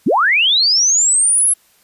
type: linear sweep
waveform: sine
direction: up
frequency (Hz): 146.83 to 11030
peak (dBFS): -10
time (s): 0.06-1.54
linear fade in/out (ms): 10
effects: white hiss -54 dBFS RMS until 1.83 s + resampled to 32000 Hz